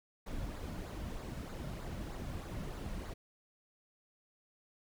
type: noise with flanger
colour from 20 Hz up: brown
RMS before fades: -42 dBFS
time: 0.26-3.14 s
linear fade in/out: 10 ms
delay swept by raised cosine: 0.34 to 2.54 ms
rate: 3.2 Hz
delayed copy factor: -0.5
effects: none